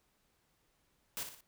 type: noise with echo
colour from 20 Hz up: white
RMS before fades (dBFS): -39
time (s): 1.17-1.23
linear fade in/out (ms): 0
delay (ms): 59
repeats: 3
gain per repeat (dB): -7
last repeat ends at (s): 1.407
effects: pink hiss -75 dBFS RMS until 1.47 s